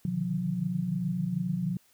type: tone cluster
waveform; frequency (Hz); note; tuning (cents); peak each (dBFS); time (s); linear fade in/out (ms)
sine; 126.2 / 150.4 / 157.2 / 179.9; B2 / D3 / D#3 / F#3; +38 / +42 / +18 / -48; -37 / -36 / -35 / -29; 0.05-1.77; 2
effects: white hiss -64 dBFS RMS until 1.93 s